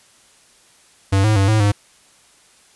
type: tone with pitch steps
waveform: square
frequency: 97.5 / 108.1 / 97.7 / 108.8 / 102.4 Hz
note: G2 / A2 / G2 / A2 / G#2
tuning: -9 / -30 / -5 / -19 / -24 cents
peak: -13 dBFS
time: 1.12-1.72 s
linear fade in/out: 10 ms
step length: 120 ms
effects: white hiss -52 dBFS RMS until 2.75 s + resampled to 24000 Hz